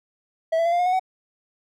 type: tone with pitch steps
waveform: triangle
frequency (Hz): 651 / 666.6 / 682.6 / 698.9 / 715.7 / 732.8 / 750.4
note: E5 / E5 / F5 / F5 / F5 / F#5 / F#5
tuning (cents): -22 / +19 / -40 / +1 / +42 / -17 / +24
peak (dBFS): -16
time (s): 0.52-0.996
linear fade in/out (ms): 10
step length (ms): 68
effects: none

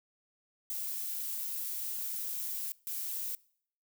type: noise bursts at uneven times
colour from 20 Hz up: violet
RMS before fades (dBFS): -37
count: 2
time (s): 0.7-2.72 / 2.87-3.35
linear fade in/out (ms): 0
effects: noise-tail reverb RT60 0.6 s tail -23 dB re dry

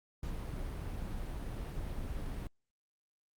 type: noise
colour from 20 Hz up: brown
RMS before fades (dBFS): -39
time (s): 0.23-2.47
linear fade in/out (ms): 2
effects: Opus 48 kbps

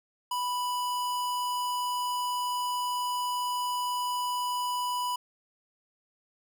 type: tone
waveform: square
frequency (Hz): 987.8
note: B5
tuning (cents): 0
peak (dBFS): -29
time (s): 0.31-5.16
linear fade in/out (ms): 5
effects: none

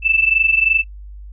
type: tone pair together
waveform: sine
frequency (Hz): 2637 / 2660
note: E7 / E7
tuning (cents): 0 / +15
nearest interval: unison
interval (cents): 15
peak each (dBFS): -14 / -16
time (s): 0.02-0.84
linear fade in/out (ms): 50
effects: noise-tail reverb RT60 0.1 s tail -26 dB re dry + added 50 Hz sine -32 dBFS peak until 1.32 s

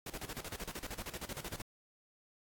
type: noise with tremolo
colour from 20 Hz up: pink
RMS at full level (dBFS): -42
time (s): 0.06-1.62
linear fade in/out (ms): 5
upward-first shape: square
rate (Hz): 13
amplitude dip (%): 80
effects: AAC 64 kbps

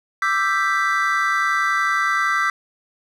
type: chord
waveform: triangle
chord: E minor seventh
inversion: third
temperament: equal with one note detuned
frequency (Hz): 1174.7 / 1325.4 / 1568 / 1975.5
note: D6 / E6 / G6 / B6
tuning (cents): 0 / +9 / 0 / 0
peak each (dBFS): -21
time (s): 0.22-2.5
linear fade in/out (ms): 2
effects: none

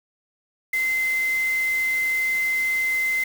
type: tone in noise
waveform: sine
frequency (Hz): 2067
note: C7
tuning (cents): -22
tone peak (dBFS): -20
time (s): 0.73-3.24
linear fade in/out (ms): 5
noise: white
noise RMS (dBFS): -37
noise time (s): 0.73-3.24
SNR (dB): +14
effects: none

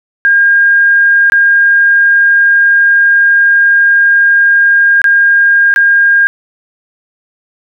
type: tone with dropouts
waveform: sine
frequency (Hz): 1614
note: G#6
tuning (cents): -50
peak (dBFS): -4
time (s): 0.25-6.27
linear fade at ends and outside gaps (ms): 0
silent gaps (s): 1.299-1.321 / 5.017-5.042 / 5.74-5.761
effects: none

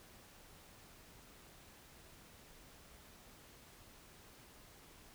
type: silence
effects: pink hiss -60 dBFS RMS until 5.14 s

